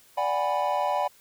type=chord; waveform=triangle; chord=G# half-diminished seventh; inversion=second; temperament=equal with one note detuned; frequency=587.3 / 740 / 819.6 / 987.8 Hz; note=D5 / F#5 / G#5 / B5; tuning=0 / 0 / -23 / 0 cents; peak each=-27 dBFS; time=0.17-1.08 s; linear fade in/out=10 ms; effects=white hiss -57 dBFS RMS until 1.2 s